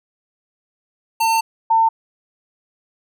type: tone pair in turn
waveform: square / sine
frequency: 901 / 901 Hz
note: A5 / A5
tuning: +41 / +41 cents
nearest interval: unison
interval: 0 cents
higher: neither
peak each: -15 / -11 dBFS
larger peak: second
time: 1.2-1.41 / 1.7-1.89 s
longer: first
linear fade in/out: 10 ms
effects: none